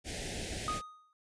pink band-stop noise, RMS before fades -39 dBFS, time 0.04-0.82 s, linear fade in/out 50 ms, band 760 to 1700 Hz, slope 48 dB/octave
triangle tone with exponential decay, 1244.5 Hz, D#6, in tune, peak -28 dBFS, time 0.68-1.13 s, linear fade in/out 1 ms, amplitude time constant 97 ms
effects resampled to 22050 Hz

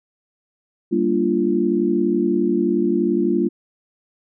sine chord, G minor seventh, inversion none, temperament equal with one note detuned, 196 / 233.1 / 293.7 / 345.4 Hz, G3 / Bb3 / D4 / F4, 0 / 0 / 0 / -19 cents, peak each -23 / -22 / -23 / -19 dBFS, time 0.91-3.49 s, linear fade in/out 20 ms, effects none

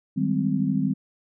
sine chord, Ab major seventh, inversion second, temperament just, 155.74 / 194.67 / 207.7 / 259.6 Hz, Eb3 / G3 / Ab3 / C4, +2 / -12 / 0 / -13 cents, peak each -27 / -25 / -29 / -25 dBFS, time 0.16-0.94 s, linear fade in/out 20 ms, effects none

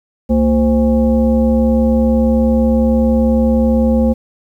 sine tone with frequency modulation, 227.8 Hz, A#3, 40 cents flat, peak -9 dBFS, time 0.29-4.14 s, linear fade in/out 20 ms, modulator 294 Hz, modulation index 0.94, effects 8-bit

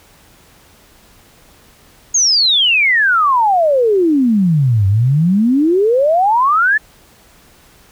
sine exponential two-way sweep, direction down then up, 6720 to 94.4 to 1786 Hz, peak -9 dBFS, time 2.14-6.78 s, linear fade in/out 10 ms, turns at 4.87 s, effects pink hiss -47 dBFS RMS until 7.91 s

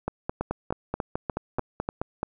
two click trains, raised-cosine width 1 ms, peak -13 / -13 dBFS, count 6 / 11, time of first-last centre 0.41-1.889 / 0.08-2.231 s, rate 3.38 / 4.65 Hz, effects none

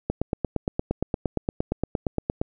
click train, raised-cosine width 2 ms, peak -10 dBFS, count 21, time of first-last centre 0.1-2.415 s, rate 8.64 Hz, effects none

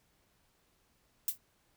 violet noise with exponential decay, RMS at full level -27 dBFS, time 1.28-1.38 s, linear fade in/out 2 ms, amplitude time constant 21 ms, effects pink hiss -72 dBFS RMS until 1.76 s

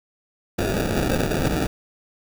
blue noise with sample-and-hold, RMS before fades -22 dBFS, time 0.58-1.67 s, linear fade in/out 10 ms, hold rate 1050 Hz, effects none

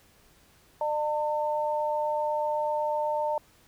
sine tone pair together, 602 / 902 Hz, D5 / A5, +43 / +43 cents, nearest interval perfect fifth, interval 700 cents, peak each -28 dBFS, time 0.81-3.38 s, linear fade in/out 2 ms, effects pink hiss -60 dBFS RMS until 3.67 s

